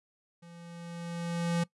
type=tone with level ramp; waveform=square; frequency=170.5 Hz; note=F3; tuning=41 cents flat; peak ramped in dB=-50 to -26 dBFS; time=0.42-1.64 s; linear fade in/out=10 ms; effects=noise-tail reverb RT60 0.1 s tail -20 dB re dry + resampled to 24000 Hz